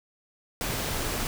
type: noise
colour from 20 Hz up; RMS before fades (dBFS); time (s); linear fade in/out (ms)
pink; -30; 0.61-1.27; 0
effects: none